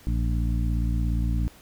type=harmonic tone with a mistuned harmonic; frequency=57.2 Hz; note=A#1; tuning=32 cents flat; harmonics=1 / 2 / 3 / 4 / 5; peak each=-23 / -29 / -33 / -35 / -37 dBFS; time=0.07-1.48 s; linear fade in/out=0 ms; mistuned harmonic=5; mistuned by=+57 cents; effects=pink hiss -52 dBFS RMS until 1.61 s